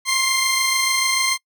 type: tone pair together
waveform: 15% pulse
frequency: 1059.9 / 2093 Hz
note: C6 / C7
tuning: +22 / 0 cents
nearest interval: octave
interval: 1178 cents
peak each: -15 / -13 dBFS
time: 0.05-1.38 s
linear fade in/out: 50 ms
effects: noise-tail reverb RT60 0.1 s tail -25 dB re dry